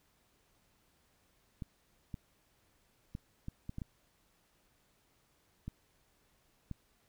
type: clicks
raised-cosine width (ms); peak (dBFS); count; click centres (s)
5; -28; 9; 1.622 / 2.142 / 3.151 / 3.484 / 3.694 / 3.784 / 3.818 / 5.68 / 6.713
effects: pink hiss -72 dBFS RMS until 7.08 s